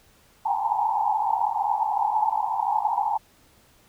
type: band-pass noise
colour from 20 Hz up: white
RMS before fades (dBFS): -24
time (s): 0.45-3.18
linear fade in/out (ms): 10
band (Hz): 800 to 920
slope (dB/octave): 96
effects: pink hiss -58 dBFS RMS until 3.88 s

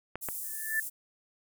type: clicks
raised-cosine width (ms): 0.5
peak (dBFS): -20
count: 2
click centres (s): 0.156 / 0.287
type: high-pass noise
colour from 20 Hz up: pink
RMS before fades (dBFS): -38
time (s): 0.21-0.9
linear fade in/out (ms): 20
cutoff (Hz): 8900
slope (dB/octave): 24
type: tone with exponential growth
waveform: sine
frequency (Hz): 1760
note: A6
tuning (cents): 0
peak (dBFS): -24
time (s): 0.43-0.8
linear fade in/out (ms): 5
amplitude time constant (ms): 79
effects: none

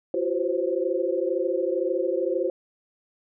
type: tone cluster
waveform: sine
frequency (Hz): 345.4 / 378.7 / 511 / 533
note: F4 / F#4 / C5 / C5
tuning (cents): -19 / +40 / -41 / +32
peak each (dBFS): -28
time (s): 0.14-2.5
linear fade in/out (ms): 2
effects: none

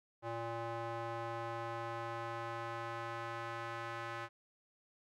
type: tone with band-pass filter sweep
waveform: square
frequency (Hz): 116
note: A#2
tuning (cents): -8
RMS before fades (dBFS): -42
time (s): 0.22-4.29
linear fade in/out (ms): 50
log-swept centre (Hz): 790 to 1400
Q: 1.3
effects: none

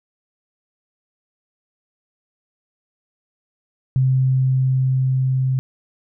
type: tone with level ramp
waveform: sine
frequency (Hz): 130.81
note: C3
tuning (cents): 0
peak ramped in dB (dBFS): -13 to -16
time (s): 3.96-5.59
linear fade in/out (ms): 0
effects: none

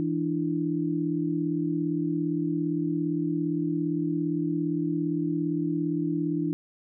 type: tone cluster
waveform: sine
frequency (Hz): 164.1 / 296.3 / 333.8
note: E3 / D4 / E4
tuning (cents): -8 / +15 / +22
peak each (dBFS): -30 / -27 / -31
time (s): 0-6.53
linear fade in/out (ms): 0
effects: none

